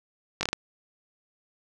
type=slowing click train; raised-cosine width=0.2 ms; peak=-9 dBFS; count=5; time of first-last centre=0.41-0.53 s; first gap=20 ms; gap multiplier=1.28; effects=none